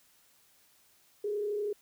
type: tone with frequency modulation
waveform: sine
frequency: 415.3 Hz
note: G#4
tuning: in tune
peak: -30 dBFS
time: 1.24-1.73 s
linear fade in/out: 5 ms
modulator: 32.5 Hz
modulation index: 0.45
effects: white hiss -65 dBFS RMS until 1.81 s